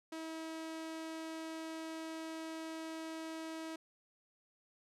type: tone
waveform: sawtooth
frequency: 321.8 Hz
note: E4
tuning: 42 cents flat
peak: -38 dBFS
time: 0.12-3.76 s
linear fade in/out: 5 ms
effects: low-pass 10000 Hz 12 dB/octave